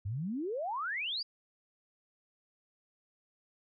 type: exponential sweep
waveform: sine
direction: up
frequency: 91.4 to 4978 Hz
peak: -33 dBFS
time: 0.05-1.23 s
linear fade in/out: 10 ms
effects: none